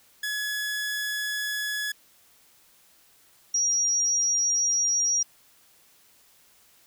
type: tone pair in turn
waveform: sawtooth / sine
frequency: 1694 / 5698 Hz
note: G#6 / F8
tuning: +34 / +34 cents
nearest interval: octave + major sixth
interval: 2100 cents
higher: second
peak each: -24 / -21 dBFS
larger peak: second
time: 0.23-1.92 / 3.54-5.23 s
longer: neither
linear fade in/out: 5 ms
effects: white hiss -59 dBFS RMS until 6.86 s